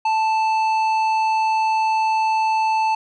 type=tone with tanh clipping; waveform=triangle; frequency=880 Hz; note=A5; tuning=in tune; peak=-18 dBFS; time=0.05-2.95 s; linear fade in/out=5 ms; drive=14 dB; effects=none